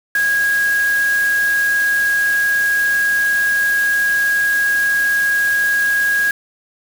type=tone in noise; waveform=sine; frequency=1645 Hz; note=G#6; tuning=17 cents flat; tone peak=-13 dBFS; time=0.15-6.31 s; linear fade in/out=2 ms; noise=white; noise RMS=-29 dBFS; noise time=0.15-6.31 s; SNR=+13 dB; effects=none